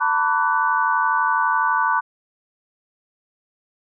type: tone cluster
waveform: sine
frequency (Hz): 899 / 991 / 1149 / 1491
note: A5 / B5 / D6 / F#6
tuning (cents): +37 / +6 / -38 / +13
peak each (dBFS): -22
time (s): 0-2.01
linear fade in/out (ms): 20
effects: none